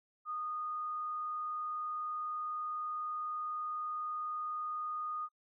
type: tone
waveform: sine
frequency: 1232 Hz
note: D#6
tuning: 17 cents flat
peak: -36 dBFS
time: 0.25-5.29 s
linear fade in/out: 50 ms
effects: noise-tail reverb RT60 0.1 s tail -22 dB re dry